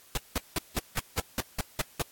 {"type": "noise bursts", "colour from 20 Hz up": "pink", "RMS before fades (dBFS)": -28, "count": 10, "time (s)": [0.15, 2.02], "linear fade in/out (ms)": 2, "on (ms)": 25, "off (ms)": 180, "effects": ["white hiss -56 dBFS RMS until 2.11 s", "AAC 64 kbps"]}